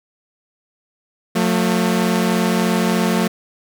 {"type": "tone pair together", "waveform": "sawtooth", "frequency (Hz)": [180, 223.3], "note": ["F#3", "A3"], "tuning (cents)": [-47, 26], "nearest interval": "major third", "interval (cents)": 373, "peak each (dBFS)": -14, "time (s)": [1.35, 3.28], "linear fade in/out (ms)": 10, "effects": []}